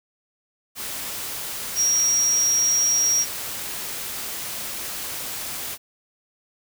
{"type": "tone in noise", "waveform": "sine", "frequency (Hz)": 5660, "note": "F8", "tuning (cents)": 22, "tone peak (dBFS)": -17, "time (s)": [1.75, 3.26], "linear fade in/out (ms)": 50, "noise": "white", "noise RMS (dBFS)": -31, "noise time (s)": [0.75, 5.78], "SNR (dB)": 11, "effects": []}